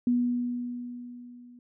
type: tone with level ramp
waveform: sine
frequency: 243.8 Hz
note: B3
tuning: 22 cents flat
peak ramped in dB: -20 to -48 dBFS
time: 0.07-1.59 s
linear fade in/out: 2 ms
effects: none